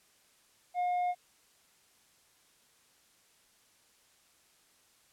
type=tone with tanh clipping; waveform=sine; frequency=716 Hz; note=F5; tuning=43 cents sharp; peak=-29 dBFS; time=0.74-1.15 s; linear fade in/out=50 ms; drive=4 dB; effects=white hiss -66 dBFS RMS until 5.12 s + low-pass 11000 Hz 12 dB/octave